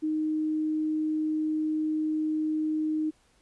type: tone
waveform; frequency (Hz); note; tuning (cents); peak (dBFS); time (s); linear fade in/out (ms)
sine; 310.2; D#4; -5; -25; 0.02-3.11; 20
effects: pink hiss -65 dBFS RMS until 3.41 s + resampled to 24000 Hz